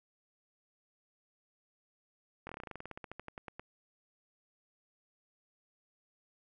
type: slowing click train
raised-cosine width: 0.5 ms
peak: -28 dBFS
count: 21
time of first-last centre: 2.47-3.596 s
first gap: 22 ms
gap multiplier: 1.09
effects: none